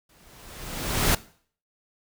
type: noise with exponential growth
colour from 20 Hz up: pink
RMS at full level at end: -19 dBFS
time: 0.09-1.15 s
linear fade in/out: 5 ms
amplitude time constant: 230 ms
effects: noise-tail reverb RT60 0.5 s tail -19 dB re dry